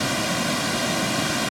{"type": "noise with comb filter", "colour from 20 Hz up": "pink", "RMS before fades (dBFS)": -22, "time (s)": [0, 1.49], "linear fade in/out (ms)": 5, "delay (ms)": 2.3, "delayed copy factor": -0.7, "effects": ["high-pass 150 Hz 12 dB/octave", "low-pass 8000 Hz 12 dB/octave"]}